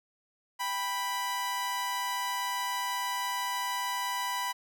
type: tone pair together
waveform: sawtooth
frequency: 789 / 987.8 Hz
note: G5 / B5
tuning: +11 / 0 cents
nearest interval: major third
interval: 389 cents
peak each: -36 / -27 dBFS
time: 0.59-4.53 s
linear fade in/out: 20 ms
effects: none